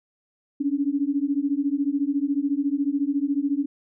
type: beating tone pair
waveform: sine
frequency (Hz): 276 / 290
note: C#4 / D4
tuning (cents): -7 / -22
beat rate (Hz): 14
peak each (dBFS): -24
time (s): 0.6-3.66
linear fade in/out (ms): 10
effects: none